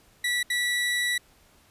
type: tone bursts at uneven times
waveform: 30% pulse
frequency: 1952 Hz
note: B6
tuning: 21 cents flat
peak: -21 dBFS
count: 2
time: 0.24-0.43 / 0.5-1.18 s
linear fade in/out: 5 ms
effects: pink hiss -59 dBFS RMS until 1.7 s + resampled to 32000 Hz